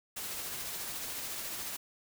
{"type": "noise with tremolo", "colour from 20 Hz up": "white", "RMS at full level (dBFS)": -38, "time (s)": [0.16, 1.77], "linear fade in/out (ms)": 10, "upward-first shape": "triangle", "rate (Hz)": 14, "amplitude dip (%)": 30, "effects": []}